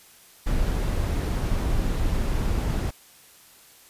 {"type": "noise", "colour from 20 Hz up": "brown", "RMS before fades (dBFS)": -24, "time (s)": [0.46, 2.91], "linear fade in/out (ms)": 10, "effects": ["white hiss -52 dBFS RMS until 3.89 s", "resampled to 32000 Hz"]}